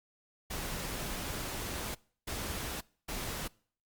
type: noise bursts at uneven times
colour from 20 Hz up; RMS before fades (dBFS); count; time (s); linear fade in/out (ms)
pink; -38; 3; 0.5-1.95 / 2.27-2.81 / 3.08-3.48; 10
effects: noise-tail reverb RT60 0.5 s tail -24 dB re dry + Opus 48 kbps